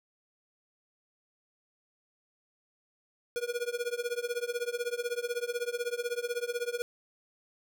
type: tone with tremolo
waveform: square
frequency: 480.5 Hz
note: B4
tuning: 48 cents flat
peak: -28 dBFS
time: 3.36-6.82 s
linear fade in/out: 0 ms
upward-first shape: triangle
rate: 16 Hz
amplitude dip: 100%
effects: none